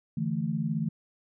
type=chord; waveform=sine; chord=D suspended second; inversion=none; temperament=just; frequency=146.83 / 165.19 / 220.2 Hz; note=D3 / E3 / A3; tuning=0 / +4 / +2 cents; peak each=-33 / -30 / -31 dBFS; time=0.17-0.89 s; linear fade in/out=5 ms; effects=none